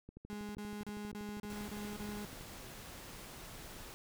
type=click train; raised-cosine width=3 ms; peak=-37 dBFS; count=30; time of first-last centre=0.09-2.41 s; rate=12.5 Hz
type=tone bursts; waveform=35% pulse; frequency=207.7 Hz; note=G#3; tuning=in tune; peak=-40 dBFS; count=7; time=0.3-2.248 s; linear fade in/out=0 ms; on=250 ms; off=33 ms
type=noise; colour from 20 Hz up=pink; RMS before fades=-50 dBFS; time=1.5-3.94 s; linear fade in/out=0 ms
effects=none

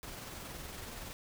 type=noise with amplitude modulation; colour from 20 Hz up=pink; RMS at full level=-44 dBFS; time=0.03-1.13 s; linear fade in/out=0 ms; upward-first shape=sine; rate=21.4 Hz; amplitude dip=30%; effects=none

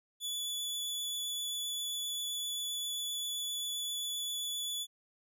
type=tone with vibrato; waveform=sawtooth; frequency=3440 Hz; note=A7; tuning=40 cents flat; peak=-32 dBFS; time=0.2-4.87 s; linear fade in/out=50 ms; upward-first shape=triangle; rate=7.6 Hz; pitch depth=10 cents each way; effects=none

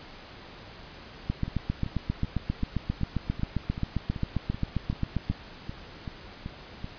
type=two click trains; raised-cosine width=5 ms; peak=-22 / -14 dBFS; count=15 / 31; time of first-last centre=1.48-6.844 / 1.3-5.3 s; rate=2.61 / 7.5 Hz; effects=pink hiss -46 dBFS RMS until 6.98 s + resampled to 11025 Hz

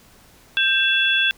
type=tone cluster; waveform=sine; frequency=1577 / 2682 / 3401 Hz; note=G6 / E7 / G#7; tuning=+10 / +29 / +40 cents; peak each=-20 dBFS; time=0.57-1.31 s; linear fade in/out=0 ms; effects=pink hiss -51 dBFS RMS until 1.37 s

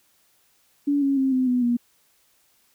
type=tone with pitch steps; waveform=sine; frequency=286 / 276.1 / 266.5 / 257.3 / 248.4 / 239.8 Hz; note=D4 / C#4 / C4 / C4 / B3 / A#3; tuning=-46 / -7 / +32 / -29 / +10 / +49 cents; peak=-18 dBFS; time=0.87-1.77 s; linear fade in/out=10 ms; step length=150 ms; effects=white hiss -63 dBFS RMS until 2.74 s

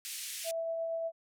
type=band-pass noise; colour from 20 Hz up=white; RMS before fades=-41 dBFS; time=0.05-0.51 s; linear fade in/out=0 ms; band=2100 to 12000 Hz; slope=24 dB/octave
type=tone with tremolo; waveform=sine; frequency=659.3 Hz; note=E5; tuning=in tune; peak=-31 dBFS; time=0.44-1.12 s; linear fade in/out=50 ms; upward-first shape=triangle; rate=8.5 Hz; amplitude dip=25%
effects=none

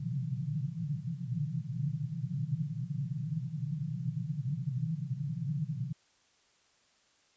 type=band-pass noise; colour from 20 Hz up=pink; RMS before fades=-35 dBFS; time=0-5.93 s; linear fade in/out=5 ms; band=120 to 170 Hz; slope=96 dB/octave; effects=white hiss -68 dBFS RMS until 7.36 s + resampled to 16000 Hz

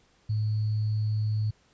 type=tone with sample-and-hold; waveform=sine; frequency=107.4 Hz; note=A2; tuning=41 cents flat; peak=-24 dBFS; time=0.29-1.51 s; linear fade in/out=10 ms; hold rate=4410 Hz; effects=pink hiss -64 dBFS RMS until 1.73 s + resampled to 16000 Hz

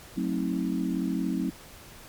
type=chord; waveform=sine; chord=F# diminished seventh; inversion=none; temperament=just; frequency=185 / 222 / 266.4 / 319.7 Hz; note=F#3 / A3 / C4 / Eb4; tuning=0 / +16 / +31 / +47 cents; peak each=-30 / -33 / -30 / -32 dBFS; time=0.16-1.51 s; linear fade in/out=20 ms; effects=pink hiss -48 dBFS RMS until 2.08 s + MP3 96 kbps

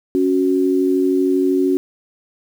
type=tone pair together; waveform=sine; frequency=277.2 / 370 Hz; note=C#4 / F#4; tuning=0 / 0 cents; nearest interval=perfect fourth; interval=500 cents; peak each=-16 / -16 dBFS; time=0.15-1.77 s; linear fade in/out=0 ms; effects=7-bit

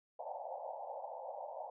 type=band-pass noise; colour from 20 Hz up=white; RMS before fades=-45 dBFS; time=0.19-1.7 s; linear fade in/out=5 ms; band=520 to 900 Hz; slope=96 dB/octave; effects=none

